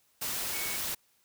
sine tone in noise, 2225 Hz, C#7, 6 cents sharp, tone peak -39 dBFS, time 0.53-0.77 s, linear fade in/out 10 ms, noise white, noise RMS -34 dBFS, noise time 0.21-0.95 s, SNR -8 dB, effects white hiss -69 dBFS RMS until 1.24 s

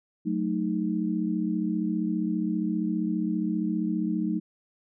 sine chord, D# diminished, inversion first, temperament equal, 185 / 220 / 311.1 Hz, F#3 / A3 / D#4, 0 / 0 / 0 cents, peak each -29 dBFS, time 0.25-4.4 s, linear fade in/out 20 ms, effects none

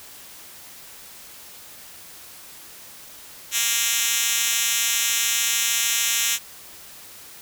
5% pulse tone with high-pass filter, 233.1 Hz, A#3, in tune, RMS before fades -22 dBFS, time 3.51-6.39 s, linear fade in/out 50 ms, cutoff 4300 Hz, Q 1, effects white hiss -43 dBFS RMS until 7.41 s

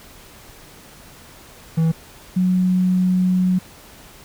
triangle / sine tone pair in turn, 162.4 / 183.45 Hz, E3 / F#3, -26 / -15 cents, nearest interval major second, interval 211 cents, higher second, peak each -12 / -14 dBFS, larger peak first, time 1.77-1.92 / 2.36-3.59 s, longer second, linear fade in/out 10 ms, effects pink hiss -44 dBFS RMS until 4.24 s

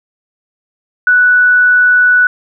sine tone, 1480 Hz, F#6, in tune, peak -5 dBFS, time 1.07-2.27 s, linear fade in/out 2 ms, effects none

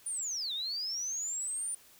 sine linear two-way sweep, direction down then up, 9500 to 3520 to 9390 Hz, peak -33 dBFS, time 0.06-1.75 s, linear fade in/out 5 ms, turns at 0.53 s, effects white hiss -59 dBFS RMS until 1.99 s

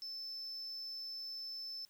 triangle tone, 5274 Hz, E8, in tune, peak -40 dBFS, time 0.02-1.85 s, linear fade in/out 0 ms, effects tanh soft clip ceiling -37 dBFS + white hiss -70 dBFS RMS until 1.89 s

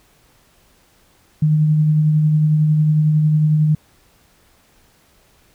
sine tone with tremolo, 153.3 Hz, D#3, 25 cents flat, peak -10 dBFS, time 1.42-3.75 s, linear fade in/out 5 ms, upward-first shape triangle, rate 11 Hz, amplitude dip 30%, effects pink hiss -55 dBFS RMS until 5.54 s

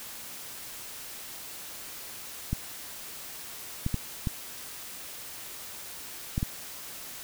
clicks, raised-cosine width 5 ms, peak -15 dBFS, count 6, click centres 2.53 / 3.864 / 3.943 / 4.272 / 6.379 / 6.429 s, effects white hiss -42 dBFS RMS until 7.23 s

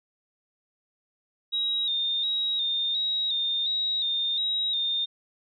sine tone with vibrato, 3729 Hz, A#7, in tune, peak -24 dBFS, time 1.52-5.06 s, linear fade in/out 20 ms, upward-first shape square, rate 1.4 Hz, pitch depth 44 cents each way, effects none

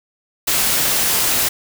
white noise, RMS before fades -17 dBFS, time 0.47-1.49 s, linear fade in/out 10 ms, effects none

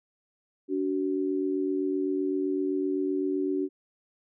sine tone pair together, 287.8 / 375.6 Hz, D4 / F#4, -35 / +26 cents, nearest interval perfect fourth, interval 461 cents, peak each -28 dBFS, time 0.68-3.69 s, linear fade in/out 50 ms, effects none

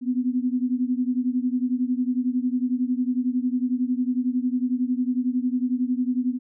sine beating tone pair, 246.9 / 257.9 Hz, B3 / C4, 0 / -25 cents, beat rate 11 Hz, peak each -23 / -25 dBFS, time 0.01-6.39 s, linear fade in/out 50 ms, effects none

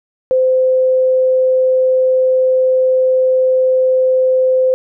sine tone, 516 Hz, C5, 24 cents flat, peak -9 dBFS, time 0.31-4.74 s, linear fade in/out 0 ms, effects none

